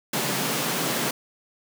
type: high-pass noise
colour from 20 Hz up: pink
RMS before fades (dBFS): -26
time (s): 0.13-1.11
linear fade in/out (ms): 5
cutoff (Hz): 130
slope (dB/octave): 96
effects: none